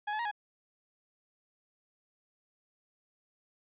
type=tone with pitch steps; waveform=30% pulse; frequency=834 / 857 / 943 / 834 Hz; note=G#5 / A5 / A#5 / G#5; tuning=+7 / -46 / +20 / +7 cents; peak=-29 dBFS; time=0.07-0.314 s; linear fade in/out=10 ms; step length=61 ms; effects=resampled to 8000 Hz